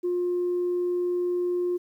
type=tone; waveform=sine; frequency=355.1 Hz; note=F4; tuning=29 cents sharp; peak=-22 dBFS; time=0.03-1.78 s; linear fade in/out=20 ms; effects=tanh soft clip ceiling -20 dBFS + 10-bit